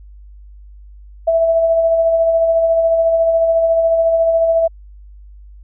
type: tone with tremolo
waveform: sine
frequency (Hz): 659.3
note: E5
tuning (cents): 0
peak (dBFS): -9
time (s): 1.27-4.68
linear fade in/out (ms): 10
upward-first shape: sine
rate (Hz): 14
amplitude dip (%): 35
effects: added 50 Hz sine -36 dBFS peak until 5.63 s